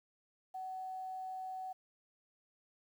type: tone with quantisation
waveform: sine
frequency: 751 Hz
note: F#5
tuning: 26 cents sharp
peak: -40 dBFS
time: 0.54-1.73 s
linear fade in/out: 10 ms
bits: 11
effects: none